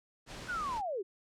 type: noise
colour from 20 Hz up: pink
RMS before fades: -45 dBFS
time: 0.26-0.82 s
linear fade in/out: 50 ms
type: linear sweep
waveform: sine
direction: down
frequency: 1520 to 349.2 Hz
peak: -33 dBFS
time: 0.48-1.03 s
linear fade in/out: 20 ms
effects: low-pass 7000 Hz 12 dB/octave